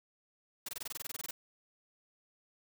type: noise bursts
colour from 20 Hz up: white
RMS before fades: -40 dBFS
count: 14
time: 0.66-1.31 s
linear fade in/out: 5 ms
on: 26 ms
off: 22 ms
effects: none